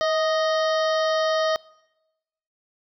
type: harmonic tone with a mistuned harmonic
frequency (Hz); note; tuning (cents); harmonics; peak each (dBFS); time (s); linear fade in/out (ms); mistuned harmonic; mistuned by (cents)
622.3; D#5; 0; 1 / 2 / 3 / 5 / 6 / 7 / 8 / 9; -21 / -27 / -31 / -35 / -37 / -38 / -39 / -40; 0.01-1.56; 0; 1; +36
effects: noise-tail reverb RT60 1.0 s tail -24 dB re dry